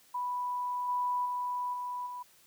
sine tone with level steps, 987 Hz, B5, 1 cent flat, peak -31 / -28 / -31 / -34 / -38 dBFS, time 0.14-2.23 s, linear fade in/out 10 ms, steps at 0.88 / 1.25 / 1.73 / 2.06 s, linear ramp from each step 10 ms, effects white hiss -62 dBFS RMS until 2.46 s

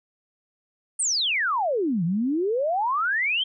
sine exponential two-way sweep, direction down then up, 9240 to 160 to 3249 Hz, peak -21 dBFS, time 0.99-3.44 s, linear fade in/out 10 ms, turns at 2.04 s, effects none

